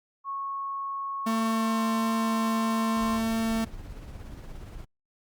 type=tone with pitch glide; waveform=sine; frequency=1100 to 1054 Hz; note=C#6 to C6; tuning=-14 to +12 cents; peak=-30 dBFS; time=0.24-3.2 s; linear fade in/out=50 ms; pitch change=-74 cents; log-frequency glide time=1.51-1.86 s
type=tone; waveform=45% pulse; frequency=224.8 Hz; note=A3; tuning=37 cents sharp; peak=-25 dBFS; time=1.26-3.65 s; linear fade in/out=10 ms
type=noise with tremolo; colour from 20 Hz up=brown; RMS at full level=-39 dBFS; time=2.96-4.85 s; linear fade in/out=10 ms; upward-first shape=sine; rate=17 Hz; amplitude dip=40%
effects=Opus 48 kbps